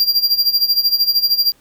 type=tone with tremolo; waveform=square; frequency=4758 Hz; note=D8; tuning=22 cents sharp; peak=-10 dBFS; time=0-1.52 s; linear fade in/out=0 ms; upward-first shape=sine; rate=13 Hz; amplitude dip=80%; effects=pink hiss -54 dBFS RMS until 1.6 s